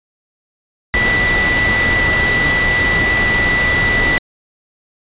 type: tone in noise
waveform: sine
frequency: 1970 Hz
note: B6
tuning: 5 cents flat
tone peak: -13 dBFS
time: 0.94-4.18 s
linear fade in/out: 0 ms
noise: pink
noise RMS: -18 dBFS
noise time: 0.94-4.18 s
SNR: +2 dB
effects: resampled to 8000 Hz